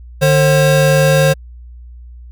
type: tone pair together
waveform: square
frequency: 149.88 / 535 Hz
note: D3 / C5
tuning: +36 / +38 cents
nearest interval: octave + minor seventh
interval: 2202 cents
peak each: -12 dBFS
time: 0.21-1.34 s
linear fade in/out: 20 ms
effects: added 60 Hz sine -32 dBFS peak until 2.31 s